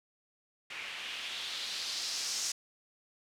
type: noise with low-pass filter sweep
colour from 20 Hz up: blue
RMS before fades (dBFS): -38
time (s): 0.7-2.52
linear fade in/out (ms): 5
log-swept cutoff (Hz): 2300 to 6200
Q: 2.4
effects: none